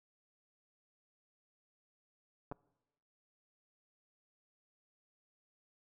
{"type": "clicks", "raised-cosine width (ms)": 1, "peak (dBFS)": -29, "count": 2, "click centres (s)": [2.515, 2.522], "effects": ["noise-tail reverb RT60 1.0 s tail -23 dB re dry"]}